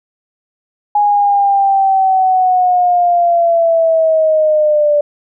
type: linear sweep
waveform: sine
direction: down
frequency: 830.6 to 585 Hz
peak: -8 dBFS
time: 0.95-5.01 s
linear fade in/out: 5 ms
effects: none